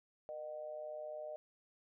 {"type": "tone with amplitude modulation", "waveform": "sine", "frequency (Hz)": 611, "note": "D#5", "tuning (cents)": -32, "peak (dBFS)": -39, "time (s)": [0.29, 1.36], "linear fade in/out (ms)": 0, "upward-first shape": "sine", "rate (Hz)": 140, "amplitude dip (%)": 70, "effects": []}